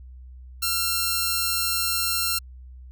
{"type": "tone pair together", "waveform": "10% pulse", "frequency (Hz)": [1363, 4275], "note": ["F6", "C8"], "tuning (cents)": [-43, 36], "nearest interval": "octave + minor sixth", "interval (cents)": 1979, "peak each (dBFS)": [-18, -18], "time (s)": [0.62, 2.39], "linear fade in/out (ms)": 10, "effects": ["added 63 Hz sine -40 dBFS peak until 2.91 s"]}